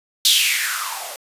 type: noise with band-pass filter sweep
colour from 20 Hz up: violet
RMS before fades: -20 dBFS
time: 0.25-1.16 s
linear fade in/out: 2 ms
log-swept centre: 3900 to 570 Hz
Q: 5.1
effects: resampled to 32000 Hz